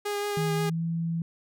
sawtooth tone with vibrato, 410 Hz, G#4, 22 cents flat, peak -24 dBFS, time 0.05-0.7 s, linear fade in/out 10 ms, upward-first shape sine, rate 5.7 Hz, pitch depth 12 cents each way
sine tone with pitch glide, 159.3 to 166.26 Hz, D#3 to E3, +41 to +15 cents, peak -26 dBFS, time 0.37-1.22 s, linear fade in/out 2 ms, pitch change +74 cents, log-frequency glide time 0.57-0.82 s
effects none

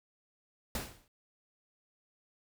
pink noise with exponential decay, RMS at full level -33 dBFS, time 0.75-1.08 s, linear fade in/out 2 ms, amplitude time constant 70 ms, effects none

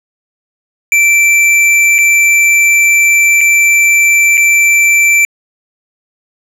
square tone with dropouts, 2339 Hz, D7, 8 cents flat, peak -6 dBFS, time 0.92-5.25 s, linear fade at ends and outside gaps 1 ms, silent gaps 1.983-1.987 / 3.408-3.412 / 4.372-4.377 s, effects low-pass 11000 Hz 12 dB/octave

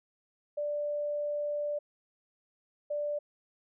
sine tone bursts at uneven times, 588 Hz, D5, 2 cents sharp, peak -30 dBFS, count 2, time 0.57-1.79 / 2.9-3.19 s, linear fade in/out 10 ms, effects none

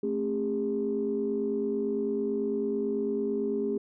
sine tone cluster, 220.3 / 269.3 / 405.8 Hz, A3 / C#4 / G#4, +2 / -50 / -40 cents, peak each -32 / -33 / -28 dBFS, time 0.03-3.78 s, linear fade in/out 5 ms, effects tanh soft clip ceiling -18 dBFS

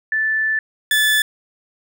sine / 30% pulse tone pair in turn, 1756 / 1737.8 Hz, A6 / A6, -4 / -22 cents, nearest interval unison, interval 18 cents, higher first, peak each -16 / -11 dBFS, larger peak second, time 0.12-0.59 / 0.91-1.22 s, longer first, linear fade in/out 2 ms, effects none

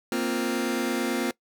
sawtooth chord, Bb suspended second, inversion none, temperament just, 233.1 / 262.2 / 349.6 Hz, Bb3 / C4 / F4, 0 / +4 / +2 cents, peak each -25 dBFS, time 0.12-1.31 s, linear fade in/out 2 ms, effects noise-tail reverb RT60 0.1 s tail -21 dB re dry

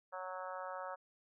harmonic tone with a mistuned harmonic, 185 Hz, F#3, in tune, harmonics 3 / 4 / 5 / 6 / 7 / 8 / 9, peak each -46 / -49 / -48 / -50 / -48 / -54 / -56 dBFS, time 0.12-0.96 s, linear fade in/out 20 ms, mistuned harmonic 9, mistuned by -15 cents, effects none

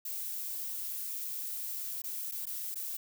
violet noise with dropouts, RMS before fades -38 dBFS, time 0.05-2.97 s, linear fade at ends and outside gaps 5 ms, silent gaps 2.019-2.039 / 2.314-2.319 / 2.456-2.467 / 2.745-2.756 s, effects none

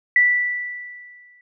sine tone with exponential decay, 1967 Hz, B6, 7 cents flat, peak -10 dBFS, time 0.16-1.41 s, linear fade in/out 2 ms, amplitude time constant 270 ms, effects none

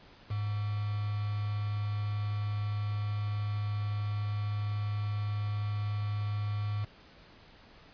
sine tone with quantisation, 103.83 Hz, G#2, in tune, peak -30 dBFS, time 0.3-6.85 s, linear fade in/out 10 ms, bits 7, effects pink hiss -56 dBFS RMS until 7.93 s + resampled to 11025 Hz

